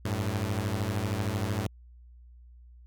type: beating tone pair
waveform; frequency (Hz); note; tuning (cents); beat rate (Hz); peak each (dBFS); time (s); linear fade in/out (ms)
sawtooth; 95.8 / 108.8; G2 / A2; -39 / -19; 13; -27 / -27; 0.05-1.67; 5
effects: added 60 Hz sine -49 dBFS peak until 2.86 s